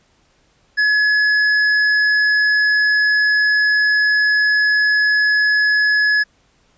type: tone with tanh clipping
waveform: sine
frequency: 1697 Hz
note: G#6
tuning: 37 cents sharp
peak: -14 dBFS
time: 0.77-6.24 s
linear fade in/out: 20 ms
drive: 12 dB
effects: pink hiss -58 dBFS RMS until 6.77 s + resampled to 16000 Hz